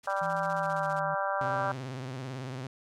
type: noise with tremolo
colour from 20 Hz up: white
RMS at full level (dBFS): -48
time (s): 0.03-1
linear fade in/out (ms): 10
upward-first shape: square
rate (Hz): 15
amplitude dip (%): 75
type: harmonic tone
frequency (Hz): 195.8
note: G3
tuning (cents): -2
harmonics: 3 / 4 / 5 / 6 / 7 / 8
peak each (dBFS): -33 / -34 / -35 / -36 / -36 / -37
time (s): 0.07-1.72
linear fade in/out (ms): 5
type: tone with pitch glide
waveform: sine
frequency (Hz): 166.7 to 156.44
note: E3 to D#3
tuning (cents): +20 to +10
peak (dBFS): -38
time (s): 0.21-1.15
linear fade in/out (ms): 10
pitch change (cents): -110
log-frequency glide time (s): 0.52-0.88
type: tone with vibrato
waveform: sawtooth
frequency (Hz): 130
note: C3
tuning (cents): -11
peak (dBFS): -32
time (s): 1.41-2.67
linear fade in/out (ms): 2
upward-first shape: triangle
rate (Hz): 18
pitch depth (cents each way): 110
effects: low-pass 7000 Hz 12 dB/octave